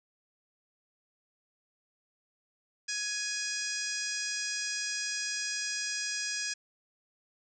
harmonic tone with a mistuned harmonic, 828 Hz, G#5, 5 cents flat, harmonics 2 / 3 / 4 / 5 / 6 / 7 / 8 / 9 / 10, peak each -38 / -41 / -46 / -48 / -37 / -39 / -41 / -44 / -50 dBFS, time 2.88-6.54 s, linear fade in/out 10 ms, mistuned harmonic 2, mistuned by +19 cents, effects none

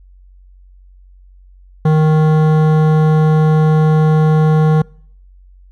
triangle tone with hard clipping, 155.56 Hz, D#3, in tune, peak -10 dBFS, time 1.85-4.82 s, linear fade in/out 5 ms, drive 18 dB, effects noise-tail reverb RT60 0.6 s tail -26 dB re dry + added 46 Hz sine -40 dBFS peak until 5.71 s

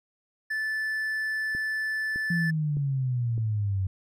triangle tone, 1750 Hz, A6, 10 cents flat, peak -25 dBFS, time 0.5-2.51 s, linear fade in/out 10 ms
click train, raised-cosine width 3 ms, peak -27 dBFS, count 4, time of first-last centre 1.55-3.379 s, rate 1.64 Hz
sine exponential sweep, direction down, 174 to 93.3 Hz, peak -24 dBFS, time 2.3-3.87 s, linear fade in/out 5 ms
effects none

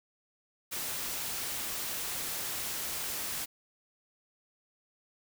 white noise, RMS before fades -36 dBFS, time 0.71-3.46 s, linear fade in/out 20 ms, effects none

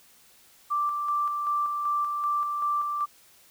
sine tone with tremolo, 1174.7 Hz, D6, in tune, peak -23 dBFS, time 0.7-3.06 s, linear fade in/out 20 ms, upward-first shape square, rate 2.6 Hz, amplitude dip 35%, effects white hiss -57 dBFS RMS until 3.5 s

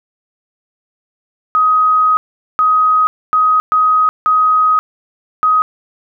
sine tone bursts at uneven times, 1258 Hz, D#6, 19 cents sharp, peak -8 dBFS, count 6, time 1.55-2.17 / 2.59-3.07 / 3.33-3.6 / 3.72-4.09 / 4.26-4.79 / 5.43-5.62 s, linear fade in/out 0 ms, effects none

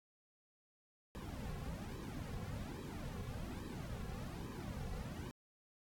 brown noise with flanger, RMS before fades -45 dBFS, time 1.15-5.31 s, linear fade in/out 0 ms, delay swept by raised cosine 1.4 to 3.3 ms, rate 1.2 Hz, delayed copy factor -0.95, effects AAC 64 kbps

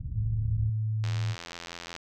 white low-pass noise, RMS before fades -33 dBFS, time 0-0.7 s, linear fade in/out 10 ms, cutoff 110 Hz, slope 24 dB/octave
sine tone, 108.9 Hz, A2, 17 cents flat, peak -26 dBFS, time 0.13-1.36 s, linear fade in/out 50 ms
click train, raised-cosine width 0.2 ms, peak -21 dBFS, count 80, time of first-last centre 1.04-1.964 s, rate 85.5 Hz
effects none

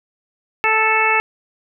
harmonic tone, 439.3 Hz, A4, 3 cents flat, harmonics 1 / 2 / 3 / 4 / 5 / 6, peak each -24 / -19 / -21 / -22 / -19 / -19 dBFS, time 0.64-1.2 s, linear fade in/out 0 ms, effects none

